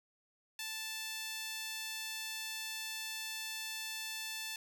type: tone with high-pass filter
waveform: sawtooth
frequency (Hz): 880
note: A5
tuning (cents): 0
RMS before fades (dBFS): -42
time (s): 0.59-4.56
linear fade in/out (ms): 2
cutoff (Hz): 2800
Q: 1
effects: none